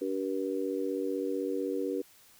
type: harmonic tone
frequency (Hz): 95.8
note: G2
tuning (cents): -39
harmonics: 3 / 4 / 5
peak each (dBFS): -34 / -34 / -34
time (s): 0.01-2.02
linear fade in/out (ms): 10
effects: white hiss -59 dBFS RMS until 2.39 s